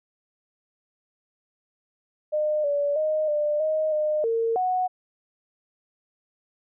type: tone with pitch steps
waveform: sine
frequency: 607 / 575 / 619 / 596 / 624 / 609 / 456.4 / 737 Hz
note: D#5 / D5 / D#5 / D5 / D#5 / D#5 / A#4 / F#5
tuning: -43 / -37 / -9 / +25 / +5 / -37 / -37 / -7 cents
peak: -21 dBFS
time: 2.32-4.88 s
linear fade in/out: 20 ms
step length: 320 ms
effects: none